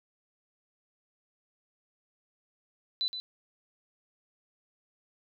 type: tone with echo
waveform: sine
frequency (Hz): 3997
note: B7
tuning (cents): +20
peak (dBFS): -27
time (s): 3.01-3.08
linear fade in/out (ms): 0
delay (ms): 120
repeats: 1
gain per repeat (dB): -8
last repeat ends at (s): 3.2
effects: none